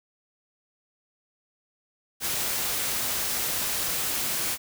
white noise, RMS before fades -28 dBFS, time 2.2-4.58 s, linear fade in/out 50 ms, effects none

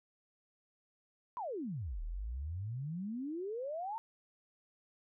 sine exponential two-way sweep, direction down then up, 1046.5 to 36.86 to 926 Hz, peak -37 dBFS, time 1.37-3.98 s, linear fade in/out 0 ms, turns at 2.02 s, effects none

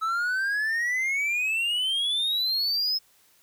triangle exponential sweep, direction up, 1294 to 5200 Hz, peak -22 dBFS, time 0.01-2.99 s, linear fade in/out 20 ms, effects white hiss -61 dBFS RMS until 3.42 s

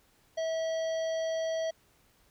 harmonic tone, 648 Hz, E5, 30 cents flat, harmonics 1 / 3 / 5 / 7 / 9, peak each -29 / -45 / -46 / -51 / -50 dBFS, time 0.37-1.71 s, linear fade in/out 10 ms, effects pink hiss -66 dBFS RMS until 2.3 s

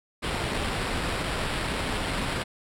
pink noise with sample-and-hold, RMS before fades -29 dBFS, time 0.22-2.44 s, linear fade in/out 20 ms, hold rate 6300 Hz, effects low-pass 10000 Hz 12 dB/octave

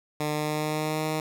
10% pulse tone with pitch glide, 150.7 to 155.83 Hz, D3 to D#3, +45 to +3 cents, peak -18 dBFS, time 0.2-1.2 s, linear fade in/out 2 ms, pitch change +58 cents, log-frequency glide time 0.32-1.05 s, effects none

